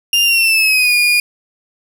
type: tone with pitch glide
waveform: 35% pulse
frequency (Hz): 2799 to 2437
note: F7 to D#7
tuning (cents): +3 to -37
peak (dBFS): -8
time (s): 0.13-1.2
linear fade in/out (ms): 2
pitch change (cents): -240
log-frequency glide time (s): 0.24-0.95
effects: none